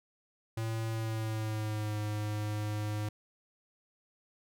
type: tone with pitch glide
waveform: square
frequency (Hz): 112.5 to 105.57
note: A2 to G#2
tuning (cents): +39 to +29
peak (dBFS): -33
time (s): 0.57-3.09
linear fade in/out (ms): 5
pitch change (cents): -110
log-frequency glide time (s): 0.91-1.97
effects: none